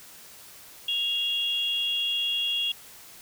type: tone pair together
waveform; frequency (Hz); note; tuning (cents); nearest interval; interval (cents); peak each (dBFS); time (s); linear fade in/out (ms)
sine; 2794 / 3323; F7 / G#7; 0 / 0; minor third; 300; -29 / -26; 0.88-2.72; 5
effects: white hiss -48 dBFS RMS until 3.21 s